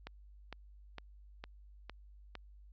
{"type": "click train", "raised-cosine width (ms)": 0.3, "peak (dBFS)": -28, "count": 6, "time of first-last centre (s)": [0.07, 2.353], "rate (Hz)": 2.19, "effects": ["added 50 Hz sine -54 dBFS peak until 2.72 s", "resampled to 16000 Hz"]}